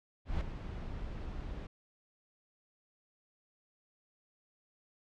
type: noise with ADSR envelope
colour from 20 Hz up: brown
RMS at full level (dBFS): -31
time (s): 0.25-1.67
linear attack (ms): 160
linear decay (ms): 5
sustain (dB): -10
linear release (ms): 7
effects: low-pass 4000 Hz 12 dB/octave